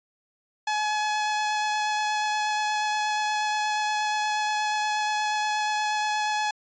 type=tone with vibrato; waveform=sawtooth; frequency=848 Hz; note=G#5; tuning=36 cents sharp; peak=-20 dBFS; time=0.67-6.51 s; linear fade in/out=5 ms; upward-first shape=sine; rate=8.4 Hz; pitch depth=10 cents each way; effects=resampled to 16000 Hz